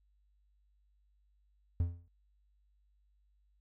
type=tone with exponential decay; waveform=triangle; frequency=85.9 Hz; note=F2; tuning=28 cents flat; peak=-23 dBFS; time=1.8-2.08 s; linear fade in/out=0 ms; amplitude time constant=60 ms; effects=added 50 Hz sine -68 dBFS peak until 3.6 s